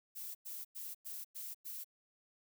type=noise bursts; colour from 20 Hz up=violet; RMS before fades=-45 dBFS; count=6; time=0.15-1.845 s; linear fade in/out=20 ms; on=200 ms; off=99 ms; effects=none

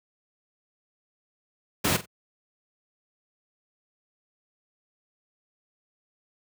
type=noise with echo; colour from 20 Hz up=pink; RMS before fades=-23 dBFS; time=1.84-1.97 s; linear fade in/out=10 ms; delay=45 ms; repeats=2; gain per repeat=-13 dB; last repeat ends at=2.06 s; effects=high-pass 80 Hz 12 dB/octave

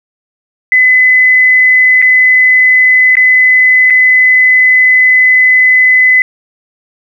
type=tone with dropouts; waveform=sine; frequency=2017 Hz; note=B6; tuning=36 cents sharp; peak=-3 dBFS; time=0.72-6.22 s; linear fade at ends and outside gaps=1 ms; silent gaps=2.018-2.024 / 3.154-3.169 / 3.901-3.905 s; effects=7-bit

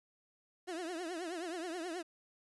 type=tone with vibrato; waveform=30% pulse; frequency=343.3 Hz; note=F4; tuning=30 cents flat; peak=-36 dBFS; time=0.67-2.03 s; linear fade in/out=20 ms; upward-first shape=triangle; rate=9.4 Hz; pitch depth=170 cents each way; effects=resampled to 24000 Hz + 11-bit

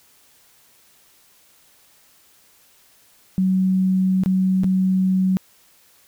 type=tone with dropouts; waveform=sine; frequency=187.6 Hz; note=F#3; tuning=24 cents sharp; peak=-15 dBFS; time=3.38-5.37 s; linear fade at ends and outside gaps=0 ms; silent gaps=4.236-4.26 / 4.635-4.643 s; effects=white hiss -55 dBFS RMS until 6.07 s

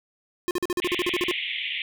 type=tone bursts; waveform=square; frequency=355.9 Hz; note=F4; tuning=33 cents sharp; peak=-23 dBFS; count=12; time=0.48-1.312 s; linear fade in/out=0 ms; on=29 ms; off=44 ms
type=band-pass noise; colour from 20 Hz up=pink; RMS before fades=-30 dBFS; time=0.82-1.82 s; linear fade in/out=2 ms; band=2000 to 3500 Hz; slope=96 dB/octave
effects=none

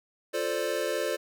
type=chord; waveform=square; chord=D minor seventh; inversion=first; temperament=equal; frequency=349.2 / 440 / 523.3 / 587.3 Hz; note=F4 / A4 / C5 / D5; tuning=0 / 0 / 0 / 0 cents; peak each=-36 / -34 / -33 / -33 dBFS; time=0.33-1.17 s; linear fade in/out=20 ms; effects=none

